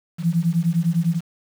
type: beating tone pair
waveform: sine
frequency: 163 / 172.9 Hz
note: E3 / F3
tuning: -19 / -17 cents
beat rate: 9.9 Hz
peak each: -20 / -20 dBFS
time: 0.18-1.21 s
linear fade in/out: 50 ms
effects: 7-bit